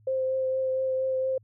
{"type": "tone with vibrato", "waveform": "sine", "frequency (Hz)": 523.3, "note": "C5", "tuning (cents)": 0, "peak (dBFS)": -24, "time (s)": [0.07, 1.38], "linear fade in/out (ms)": 5, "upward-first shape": "triangle", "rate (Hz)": 4.3, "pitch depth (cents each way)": 14, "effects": ["added 107 Hz sine -56 dBFS peak until 1.43 s"]}